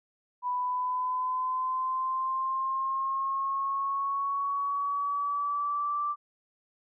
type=linear sweep; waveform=sine; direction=up; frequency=987.8 to 1174.7 Hz; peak=-27 dBFS; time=0.42-6.16 s; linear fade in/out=50 ms; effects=none